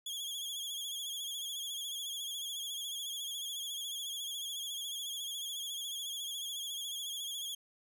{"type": "tone with vibrato", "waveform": "sawtooth", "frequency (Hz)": 3322, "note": "G#7", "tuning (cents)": 0, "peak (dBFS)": -35, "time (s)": [0.06, 7.55], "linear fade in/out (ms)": 5, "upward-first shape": "sine", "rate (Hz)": 14, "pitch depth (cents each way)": 65, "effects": []}